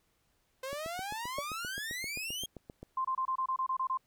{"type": "exponential sweep", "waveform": "sawtooth", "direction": "up", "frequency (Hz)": [514, 3279], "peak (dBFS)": -33, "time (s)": [0.63, 2.46], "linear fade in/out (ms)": 5}
{"type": "click train", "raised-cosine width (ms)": 2, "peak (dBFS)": -31, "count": 17, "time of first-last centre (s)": [0.73, 2.83], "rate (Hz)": 7.62}
{"type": "tone with exponential decay", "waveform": "sine", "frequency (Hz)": 580, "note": "D5", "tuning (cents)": -22, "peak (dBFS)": -29, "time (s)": [1.38, 1.45], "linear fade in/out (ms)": 5, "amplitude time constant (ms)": 15}
{"type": "tone bursts", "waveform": "sine", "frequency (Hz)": 1046.5, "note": "C6", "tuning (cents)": 0, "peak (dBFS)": -29, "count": 10, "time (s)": [2.97, 3.974], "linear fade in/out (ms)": 5, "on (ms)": 77, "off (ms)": 26}
{"effects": ["pink hiss -74 dBFS RMS until 4.06 s"]}